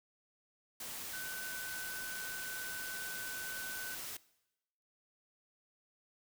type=tone in noise; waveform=sine; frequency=1512 Hz; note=F#6; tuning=37 cents sharp; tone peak=-43 dBFS; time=1.13-3.95 s; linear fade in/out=5 ms; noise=white; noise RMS=-44 dBFS; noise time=0.8-4.17 s; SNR=-2 dB; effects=noise-tail reverb RT60 0.9 s tail -20 dB re dry